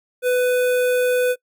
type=tone with notch filter; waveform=square; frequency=498.4 Hz; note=B4; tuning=16 cents sharp; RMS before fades=-18 dBFS; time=0.22-1.36 s; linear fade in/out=50 ms; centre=5100 Hz; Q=0.91; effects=noise-tail reverb RT60 0.1 s tail -24 dB re dry